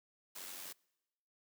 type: noise with amplitude modulation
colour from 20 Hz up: white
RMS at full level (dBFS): -45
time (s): 0.35-0.73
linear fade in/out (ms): 10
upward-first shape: sine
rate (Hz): 92.2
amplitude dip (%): 50
effects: noise-tail reverb RT60 1.0 s tail -26 dB re dry + high-pass 200 Hz 12 dB/octave